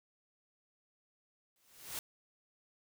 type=noise with exponential growth; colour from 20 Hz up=white; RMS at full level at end=-38 dBFS; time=1.56-1.99 s; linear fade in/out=1 ms; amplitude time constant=93 ms; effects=none